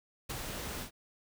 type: noise with ADSR envelope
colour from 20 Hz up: pink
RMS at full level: -36 dBFS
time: 0.29-0.91 s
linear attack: 13 ms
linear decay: 22 ms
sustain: -4 dB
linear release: 93 ms
effects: none